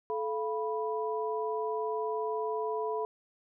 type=tone cluster; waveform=sine; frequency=434.7 / 689 / 983 Hz; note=A4 / F5 / B5; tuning=-21 / -24 / -8 cents; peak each=-32 / -39 / -35 dBFS; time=0.1-3.05 s; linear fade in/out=0 ms; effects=none